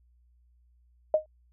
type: tone with exponential decay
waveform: sine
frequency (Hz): 620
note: D#5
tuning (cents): -6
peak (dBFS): -15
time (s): 1.14-1.26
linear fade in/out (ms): 2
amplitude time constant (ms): 24
effects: added 60 Hz sine -60 dBFS peak until 1.52 s